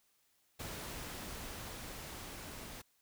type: noise with level ramp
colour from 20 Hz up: pink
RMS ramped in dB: -44 to -48 dBFS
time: 0.59-2.82 s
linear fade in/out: 10 ms
effects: white hiss -74 dBFS RMS until 3.01 s